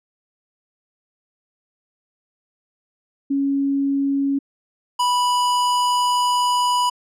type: tone pair in turn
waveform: sine / square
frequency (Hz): 277.2 / 984.4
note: C#4 / B5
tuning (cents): 0 / -6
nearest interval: octave + minor seventh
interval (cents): 2194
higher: second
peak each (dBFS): -17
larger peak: neither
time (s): 3.3-4.39 / 4.99-6.9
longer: second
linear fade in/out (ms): 10
effects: low-pass 10000 Hz 12 dB/octave